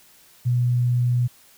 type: tone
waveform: sine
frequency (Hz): 122.5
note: B2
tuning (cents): -14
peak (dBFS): -17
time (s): 0.45-1.28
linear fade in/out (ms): 20
effects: white hiss -53 dBFS RMS until 1.57 s